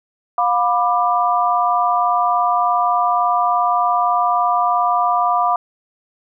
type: chord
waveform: sine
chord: B diminished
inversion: second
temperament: just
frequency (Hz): 711.2 / 987.8 / 1185.3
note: F5 / B5 / D6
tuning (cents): +31 / 0 / +16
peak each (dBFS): -17 / -19 / -18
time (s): 0.38-5.56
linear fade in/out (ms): 2
effects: none